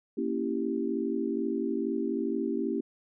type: chord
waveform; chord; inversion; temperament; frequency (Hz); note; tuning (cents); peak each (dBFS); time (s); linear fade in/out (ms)
sine; A# diminished seventh; none; equal; 233.1 / 277.2 / 329.6 / 392; A#3 / C#4 / E4 / G4; 0 / 0 / 0 / 0; -33; 0.17-2.81; 10
effects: none